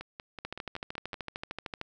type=two click trains; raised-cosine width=0.3 ms; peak=-24 / -20 dBFS; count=7 / 19; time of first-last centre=0.01-1.142 / 0.45-1.814 s; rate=5.3 / 13.2 Hz; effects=none